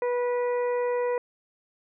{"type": "harmonic tone", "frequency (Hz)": 488.7, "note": "B4", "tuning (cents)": -18, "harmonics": [1, 2, 3, 4, 5], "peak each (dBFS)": [-24, -33, -45, -40, -47], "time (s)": [0.02, 1.18], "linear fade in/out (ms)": 2, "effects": []}